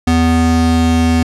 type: tone pair together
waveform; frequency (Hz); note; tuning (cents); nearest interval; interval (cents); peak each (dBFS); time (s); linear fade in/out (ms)
square; 82.33 / 246.9; E2 / B3; -2 / 0; octave + perfect fifth; 1902; -14; 0.07-1.23; 5
effects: low-pass 9000 Hz 12 dB/octave